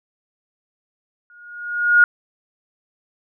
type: tone with exponential growth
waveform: sine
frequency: 1435 Hz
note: F6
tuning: 47 cents sharp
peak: -6 dBFS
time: 1.3-2.04 s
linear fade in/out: 1 ms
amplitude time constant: 160 ms
effects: none